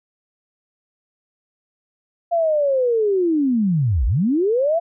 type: linear two-way sweep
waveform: sine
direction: down then up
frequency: 694 to 49 to 694 Hz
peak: -15 dBFS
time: 2.31-4.8 s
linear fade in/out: 20 ms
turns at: 4.06 s
effects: none

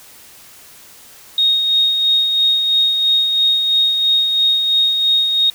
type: tone with tremolo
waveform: sine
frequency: 3729 Hz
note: A#7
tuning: in tune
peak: -10 dBFS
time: 1.38-5.5 s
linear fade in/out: 2 ms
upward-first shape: sine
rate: 3 Hz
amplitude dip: 40%
effects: white hiss -42 dBFS RMS until 5.54 s

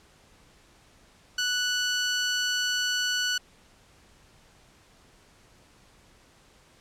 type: tone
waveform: 15% pulse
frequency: 1480 Hz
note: F#6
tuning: in tune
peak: -18 dBFS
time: 1.38-3.38 s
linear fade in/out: 5 ms
effects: pink hiss -58 dBFS RMS until 6.8 s + low-pass 9000 Hz 12 dB/octave

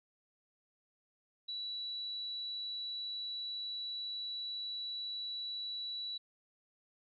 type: tone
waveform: sine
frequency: 3934 Hz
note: B7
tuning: 7 cents flat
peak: -38 dBFS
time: 1.48-6.18 s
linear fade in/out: 10 ms
effects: none

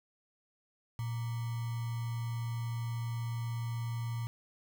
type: tone with sample-and-hold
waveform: sine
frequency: 116.54 Hz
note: A#2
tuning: in tune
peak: -33 dBFS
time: 0.99-4.27 s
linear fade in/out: 0 ms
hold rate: 1050 Hz
effects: none

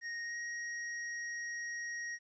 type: tone with pitch glide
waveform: square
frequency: 1864.7 to 1884.2 Hz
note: A#6 to A#6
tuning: 0 to +18 cents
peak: -39 dBFS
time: 0.01-2.19 s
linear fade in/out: 50 ms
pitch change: +18 cents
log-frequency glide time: 0.24-0.36 s
effects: resampled to 16000 Hz + 13-bit

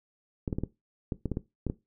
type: clicks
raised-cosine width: 3 ms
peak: -17 dBFS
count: 10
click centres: 0.478 / 0.528 / 0.585 / 0.636 / 1.122 / 1.257 / 1.317 / 1.371 / 1.667 / 1.699 s
effects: noise-tail reverb RT60 0.2 s tail -17 dB re dry

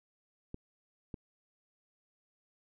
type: clicks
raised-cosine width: 3 ms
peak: -28 dBFS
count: 2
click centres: 0.544 / 1.142 s
effects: none

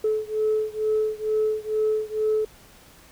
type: beating tone pair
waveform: sine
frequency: 430.9 / 433.1 Hz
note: A4 / A4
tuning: -36 / -27 cents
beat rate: 2.2 Hz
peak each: -23 / -24 dBFS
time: 0.04-2.45 s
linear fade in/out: 5 ms
effects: tanh soft clip ceiling -15 dBFS + pink hiss -51 dBFS RMS until 3.11 s

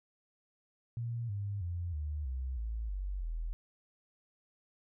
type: tone with pitch steps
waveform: sine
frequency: 117.4 / 101.03 / 86.94 / 74.82 / 64.38 / 55.41 / 47.68 / 41.03 Hz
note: A#2 / G#2 / F2 / D2 / C2 / A1 / G1 / E1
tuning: +13 / -47 / -7 / +33 / -27 / +13 / -47 / -7 cents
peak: -34 dBFS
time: 0.97-3.53 s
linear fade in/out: 0 ms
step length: 320 ms
effects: none

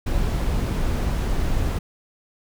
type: noise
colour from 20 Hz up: brown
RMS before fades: -22 dBFS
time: 0.06-1.79 s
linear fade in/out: 10 ms
effects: none

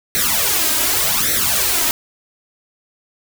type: noise with flanger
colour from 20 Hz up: white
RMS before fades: -17 dBFS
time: 0.15-1.91 s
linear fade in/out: 0 ms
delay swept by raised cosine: 0.5 to 3.2 ms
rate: 0.86 Hz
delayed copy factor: +0.8
effects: none

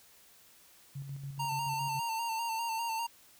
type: tone with tremolo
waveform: sine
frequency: 138.59 Hz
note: C#3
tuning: in tune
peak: -37 dBFS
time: 0.95-2 s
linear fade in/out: 10 ms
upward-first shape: square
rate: 7 Hz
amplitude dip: 45%
type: tone with vibrato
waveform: square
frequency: 913 Hz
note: A#5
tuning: 36 cents flat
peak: -33 dBFS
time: 1.39-3.07 s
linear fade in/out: 10 ms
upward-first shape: square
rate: 5 Hz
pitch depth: 34 cents each way
effects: white hiss -60 dBFS RMS until 3.39 s

